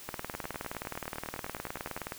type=two click trains; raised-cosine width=0.5 ms; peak=-20 / -24 dBFS; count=40 / 17; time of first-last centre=0.09-2.121 / 0.34-1.976 s; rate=19.2 / 9.78 Hz; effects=white hiss -48 dBFS RMS until 2.18 s